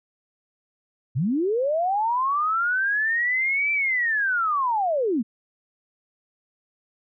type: linear two-way sweep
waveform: sine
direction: up then down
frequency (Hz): 108.9 to 2346 to 201.6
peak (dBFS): -20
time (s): 1.15-5.23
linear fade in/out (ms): 20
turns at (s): 3.72
effects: none